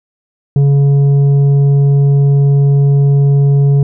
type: tone with tanh clipping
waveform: sine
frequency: 140.6 Hz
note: C#3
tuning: 25 cents sharp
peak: -7 dBFS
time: 0.56-3.83 s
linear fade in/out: 2 ms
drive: 6 dB
effects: none